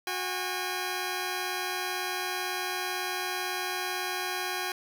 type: tone pair together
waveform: 10% pulse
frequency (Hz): 366 / 810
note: F#4 / G#5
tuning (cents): -19 / -43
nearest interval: octave + major second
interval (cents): 1376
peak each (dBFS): -25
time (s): 0.07-4.72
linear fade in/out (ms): 2
effects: none